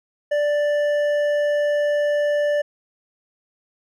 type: tone with hard clipping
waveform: sine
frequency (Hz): 587.3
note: D5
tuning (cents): 0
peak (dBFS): -19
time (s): 0.31-2.62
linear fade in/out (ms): 10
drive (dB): 7
effects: none